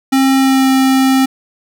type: tone with pitch glide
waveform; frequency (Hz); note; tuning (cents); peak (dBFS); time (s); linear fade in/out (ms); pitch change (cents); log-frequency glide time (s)
square; 267.5 to 264.7; C4 to C4; +38 to +20; -9; 0.12-1.26; 10; -18; 0.39-0.7
effects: none